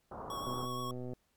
white low-pass noise, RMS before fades -44 dBFS, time 0.11-0.66 s, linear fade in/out 5 ms, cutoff 1200 Hz, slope 48 dB/octave
square tone with vibrato, 1108.7 Hz, C#6, in tune, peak -39 dBFS, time 0.3-0.91 s, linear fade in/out 2 ms, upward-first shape triangle, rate 8.4 Hz, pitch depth 23 cents each way
click train, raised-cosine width 2 ms, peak -30 dBFS, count 84, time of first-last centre 0.47-1.134 s, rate 125 Hz
effects pink hiss -75 dBFS RMS until 1.36 s + MP3 96 kbps

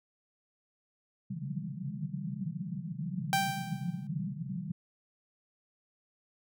white band-pass noise, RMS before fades -37 dBFS, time 1.3-4.72 s, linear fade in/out 10 ms, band 130 to 200 Hz, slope 96 dB/octave
sawtooth tone with exponential decay, 784 Hz, G5, in tune, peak -20 dBFS, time 3.33-4.07 s, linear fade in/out 0 ms, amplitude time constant 160 ms
effects none

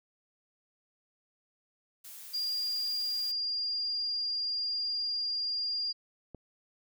blue noise, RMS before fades -47 dBFS, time 2.04-3.32 s, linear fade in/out 10 ms
sine tone, 4807 Hz, D8, 39 cents sharp, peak -30 dBFS, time 2.33-5.93 s, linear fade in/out 20 ms
click, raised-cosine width 2 ms, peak -31 dBFS, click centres 6.347 s
effects none

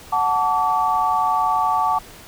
sine chord, D major, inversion first, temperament equal with one note detuned, 740 / 880 / 1148.5 Hz, F#5 / A5 / D6, 0 / 0 / -39 cents, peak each -22 / -20 / -20 dBFS, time 0.12-1.99 s, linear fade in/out 10 ms, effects pink hiss -42 dBFS RMS until 2.27 s

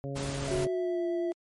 harmonic tone, 138.59 Hz, C#3, in tune, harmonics 1 / 2 / 3 / 4 / 5, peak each -35 / -40 / -41 / -40 / -48 dBFS, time 0.04-0.67 s, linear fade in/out 0 ms
pink noise, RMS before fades -37 dBFS, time 0.15-0.66 s, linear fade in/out 20 ms
triangle tone with vibrato, 658 Hz, E5, 3 cents flat, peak -33 dBFS, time 0.48-1.32 s, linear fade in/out 0 ms, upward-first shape sine, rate 9.6 Hz, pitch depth 11 cents each way
sine tone with pitch glide, 370 to 347.2 Hz, F#4 to F4, 0 to -10 cents, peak -28 dBFS, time 0.5-1.33 s, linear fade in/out 20 ms, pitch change -110 cents, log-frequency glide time 0.68-1.04 s
effects MP3 48 kbps

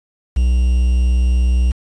triangle tone with quantisation, 61.74 Hz, B1, in tune, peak -9 dBFS, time 0.36-1.72 s, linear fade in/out 10 ms, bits 6, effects resampled to 22050 Hz

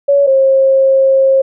sine tone pair in turn, 563 / 536.2 Hz, C#5 / C5, +27 / +42 cents, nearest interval minor second, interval 85 cents, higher first, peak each -6 dBFS, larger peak neither, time 0.08-0.27 / 0.27-1.42 s, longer second, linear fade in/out 10 ms, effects none

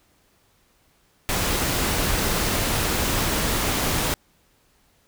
pink noise, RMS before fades -23 dBFS, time 1.29-4.14 s, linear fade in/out 0 ms, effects pink hiss -62 dBFS RMS until 5.07 s

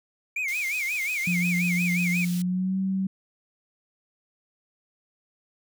triangle tone with vibrato, 2300 Hz, D7, 37 cents flat, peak -24 dBFS, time 0.36-2.25 s, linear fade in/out 5 ms, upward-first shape sine, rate 5.6 Hz, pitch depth 170 cents each way
pink high-pass noise, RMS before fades -40 dBFS, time 0.48-2.42 s, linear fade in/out 2 ms, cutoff 3700 Hz, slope 12 dB/octave
sine tone with pitch glide, 176.3 to 191.15 Hz, F3 to G3, +17 to -43 cents, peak -23 dBFS, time 1.27-3.07 s, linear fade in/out 5 ms, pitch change +140 cents, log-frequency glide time 2.33-2.78 s
effects none

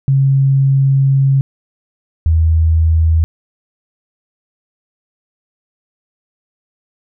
sine tone pair in turn, 136.1 / 80.78 Hz, C#3 / E2, -31 / -35 cents, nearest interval major sixth, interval 904 cents, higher first, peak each -8 dBFS, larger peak neither, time 0.08-1.41 / 2.26-3.24 s, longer first, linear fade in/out 0 ms, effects none

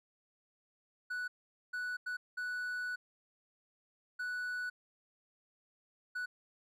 triangle tone bursts at uneven times, 1480 Hz, F#6, in tune, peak -34 dBFS, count 6, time 1.1-1.28 / 1.73-1.97 / 2.06-2.17 / 2.37-2.96 / 4.19-4.7 / 6.15-6.26 s, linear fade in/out 10 ms, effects none

